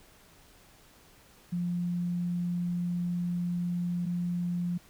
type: tone pair in turn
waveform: sine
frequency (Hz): 175.3 / 175.3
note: F3 / F3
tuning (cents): +7 / +7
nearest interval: unison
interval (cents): 0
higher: neither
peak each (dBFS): -28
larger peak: neither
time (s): 1.52-4.06 / 4.06-4.78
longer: first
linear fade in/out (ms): 10
effects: pink hiss -58 dBFS RMS until 4.89 s